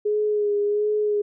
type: tone with vibrato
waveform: sine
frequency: 416.6 Hz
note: G#4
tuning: 5 cents sharp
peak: -19 dBFS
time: 0.05-1.22 s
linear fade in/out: 10 ms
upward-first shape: sine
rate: 1.4 Hz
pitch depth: 28 cents each way
effects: none